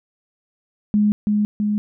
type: tone with echo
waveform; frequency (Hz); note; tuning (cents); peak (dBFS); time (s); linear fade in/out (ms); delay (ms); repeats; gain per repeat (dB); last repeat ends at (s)
sine; 208.9; G#3; +10; -13; 0.94-1.12; 0; 330; 2; -2; 1.78
effects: none